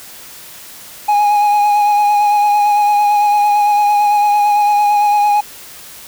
triangle tone with vibrato, 828 Hz, G#5, 5 cents flat, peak -7 dBFS, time 1.08-5.41 s, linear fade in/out 10 ms, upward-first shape sine, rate 8.9 Hz, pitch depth 21 cents each way, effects white hiss -35 dBFS RMS until 6.07 s

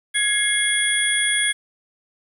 sine tone cluster, 1669 / 2136 / 3345 / 9480 Hz, G#6 / C7 / G#7 / D9, +8 / +35 / +12 / +15 cents, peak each -23 dBFS, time 0.14-1.53 s, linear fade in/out 20 ms, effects 8-bit

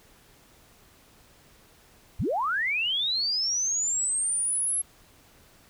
sine linear sweep, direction up, 37.72 to 11175 Hz, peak -24 dBFS, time 2.19-4.82 s, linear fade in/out 10 ms, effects pink hiss -57 dBFS RMS until 5.69 s

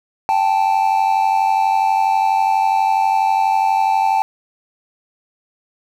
triangle tone pair together, 784 / 876.2 Hz, G5 / A5, 0 / -7 cents, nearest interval major second, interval 193 cents, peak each -14 dBFS, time 0.29-4.22 s, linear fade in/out 0 ms, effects 7-bit

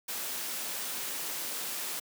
white noise, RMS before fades -36 dBFS, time 0.08-2 s, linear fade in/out 10 ms, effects high-pass 200 Hz 12 dB/octave

